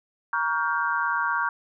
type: chord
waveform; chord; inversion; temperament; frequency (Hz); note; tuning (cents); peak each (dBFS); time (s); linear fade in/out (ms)
sine; G half-diminished seventh; first; just; 940.8 / 1128.9 / 1411.2 / 1568; Bb5 / Db6 / F6 / G6; +16 / +31 / +18 / 0; -28; 0.33-1.49; 2
effects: none